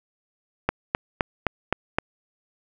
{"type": "click train", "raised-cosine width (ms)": 0.5, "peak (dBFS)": -5, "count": 6, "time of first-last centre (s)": [0.69, 1.985], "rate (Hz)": 3.86, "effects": []}